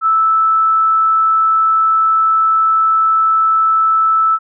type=tone; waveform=sine; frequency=1314 Hz; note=E6; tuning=6 cents flat; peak=-9 dBFS; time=0.01-4.39 s; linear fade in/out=50 ms; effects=none